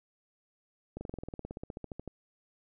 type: slowing click train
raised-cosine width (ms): 2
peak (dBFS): -26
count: 20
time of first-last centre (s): 0.97-2.077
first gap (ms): 40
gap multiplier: 1.04
effects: none